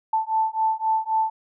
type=beating tone pair; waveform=sine; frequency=880 / 883.8 Hz; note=A5 / A5; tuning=0 / +7 cents; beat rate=3.8 Hz; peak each=-23 dBFS; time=0.13-1.3 s; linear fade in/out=5 ms; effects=none